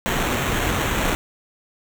pink noise with sample-and-hold, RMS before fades -22 dBFS, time 0.06-1.15 s, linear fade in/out 0 ms, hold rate 4900 Hz, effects none

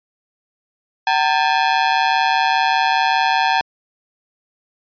sawtooth ring-modulated tone, 838 Hz, G#5, 15 cents sharp, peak -7 dBFS, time 1.07-3.61 s, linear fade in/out 0 ms, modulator 72.5 Hz, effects resampled to 11025 Hz

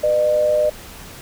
sine tone pair together, 493.9 / 605.6 Hz, B4 / D#5, 0 / -47 cents, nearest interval major third, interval 353 cents, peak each -23 / -14 dBFS, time 0.03-0.7 s, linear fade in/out 10 ms, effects pink hiss -38 dBFS RMS until 1.21 s

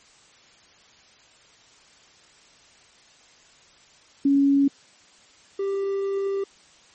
sine / triangle tone pair in turn, 278.8 / 393.7 Hz, C#4 / G4, +10 / +8 cents, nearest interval tritone, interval 598 cents, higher second, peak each -15 / -21 dBFS, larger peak first, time 4.25-4.68 / 5.59-6.44 s, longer second, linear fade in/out 5 ms, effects white hiss -54 dBFS RMS until 6.94 s + MP3 32 kbps

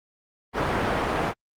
white low-pass noise, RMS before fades -25 dBFS, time 0.53-1.34 s, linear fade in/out 50 ms, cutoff 1200 Hz, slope 12 dB/octave, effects Opus 32 kbps

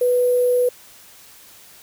sine tone with sample-and-hold, 493.9 Hz, B4, in tune, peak -14 dBFS, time 0.01-0.69 s, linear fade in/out 5 ms, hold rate 11025 Hz, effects white hiss -46 dBFS RMS until 1.82 s

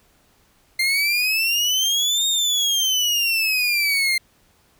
30% pulse exponential two-way sweep, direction up then down, 2093 to 3713 to 2093 Hz, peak -15 dBFS, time 0.79-4.18 s, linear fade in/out 5 ms, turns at 2.27 s, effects pink hiss -59 dBFS RMS until 4.79 s

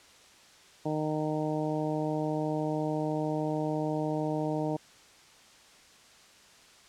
harmonic tone, 153.8 Hz, D#3, 20 cents flat, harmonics 1 / 2 / 3 / 4 / 5 / 6, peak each -34 / -32 / -36 / -35 / -39 / -41 dBFS, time 0.85-4.77 s, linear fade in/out 10 ms, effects white hiss -56 dBFS RMS until 6.88 s + low-pass 7000 Hz 12 dB/octave

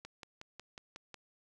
click train, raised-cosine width 0.2 ms, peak -29 dBFS, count 7, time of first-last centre 0.05-1.143 s, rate 5.49 Hz, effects none

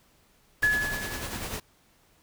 pink noise with tremolo, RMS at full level -33 dBFS, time 0.62-1.6 s, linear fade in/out 5 ms, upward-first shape sine, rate 10 Hz, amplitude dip 45%
sine tone with exponential decay, 1703 Hz, G#6, 43 cents sharp, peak -18 dBFS, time 0.63-1.55 s, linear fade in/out 2 ms, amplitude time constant 200 ms
effects pink hiss -63 dBFS RMS until 2.22 s

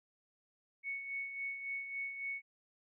sine tone with tremolo, 2217 Hz, C#7, in tune, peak -36 dBFS, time 0.83-2.42 s, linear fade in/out 50 ms, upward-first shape sine, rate 3.6 Hz, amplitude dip 55%, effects none

